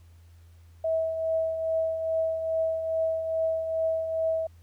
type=tone with tremolo; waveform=sine; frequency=647 Hz; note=E5; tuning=32 cents flat; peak=-22 dBFS; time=0.84-4.47 s; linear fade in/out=5 ms; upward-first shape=triangle; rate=2.4 Hz; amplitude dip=55%; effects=added 84 Hz sine -50 dBFS peak until 4.62 s + pink hiss -66 dBFS RMS until 4.62 s